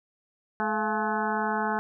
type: harmonic tone with a mistuned harmonic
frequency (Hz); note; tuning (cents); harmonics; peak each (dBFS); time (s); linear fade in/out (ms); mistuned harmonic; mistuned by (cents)
214.3; A3; -45; 1 / 2 / 3 / 4 / 5 / 6 / 7 / 8; -32 / -34 / -35 / -29 / -34 / -37 / -33 / -40; 0.6-1.79; 0; 3; +100
effects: none